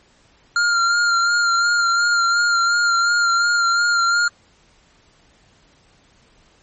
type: tone with vibrato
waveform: square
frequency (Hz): 1397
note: F6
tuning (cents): 0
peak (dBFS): -15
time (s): 0.56-4.28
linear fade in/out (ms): 2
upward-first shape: sine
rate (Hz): 2.8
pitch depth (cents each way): 27
effects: pink hiss -55 dBFS RMS until 6.62 s + MP3 32 kbps